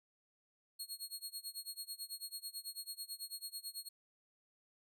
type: tone with tremolo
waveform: 20% pulse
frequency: 4300 Hz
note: C8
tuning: 47 cents sharp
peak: -35 dBFS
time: 0.79-3.89 s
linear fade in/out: 10 ms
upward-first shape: sine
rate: 9.1 Hz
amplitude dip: 95%
effects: none